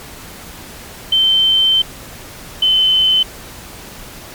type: tone pair in turn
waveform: sine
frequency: 3098 / 3055 Hz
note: G7 / G7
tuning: -21 / -45 cents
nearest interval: unison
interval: 24 cents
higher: first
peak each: -9 / -9 dBFS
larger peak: neither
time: 1.12-1.82 / 2.62-3.23 s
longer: first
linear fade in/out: 5 ms
effects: pink hiss -34 dBFS RMS until 4.34 s + MP3 96 kbps